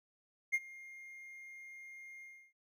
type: tone with ADSR envelope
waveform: triangle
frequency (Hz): 2122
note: C7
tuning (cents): +24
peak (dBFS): -26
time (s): 0.52-2.53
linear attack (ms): 24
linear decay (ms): 42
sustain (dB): -22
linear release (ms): 310
effects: noise-tail reverb RT60 0.1 s tail -17 dB re dry